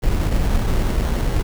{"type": "noise with sample-and-hold", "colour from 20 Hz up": "brown", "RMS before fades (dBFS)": -18, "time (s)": [0.02, 1.43], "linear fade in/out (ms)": 20, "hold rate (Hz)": 2450, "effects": []}